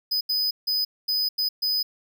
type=tone bursts at uneven times; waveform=square; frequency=5000 Hz; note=D#8; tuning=8 cents sharp; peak=-22 dBFS; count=6; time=0.11-0.21 / 0.29-0.51 / 0.67-0.85 / 1.08-1.29 / 1.38-1.49 / 1.62-1.83 s; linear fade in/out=10 ms; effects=none